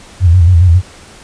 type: tone with vibrato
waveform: sine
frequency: 87.5 Hz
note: F2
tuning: 4 cents sharp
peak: -3 dBFS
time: 0.2-0.82 s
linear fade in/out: 50 ms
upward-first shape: square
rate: 7.3 Hz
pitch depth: 83 cents each way
effects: pink hiss -37 dBFS RMS until 1.23 s + resampled to 22050 Hz